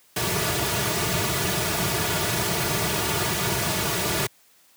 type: noise with comb filter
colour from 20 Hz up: pink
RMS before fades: -24 dBFS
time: 0.16-4.27 s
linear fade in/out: 5 ms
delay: 3.8 ms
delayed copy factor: -0.75
effects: white hiss -58 dBFS RMS until 4.76 s + high-pass 100 Hz 12 dB/octave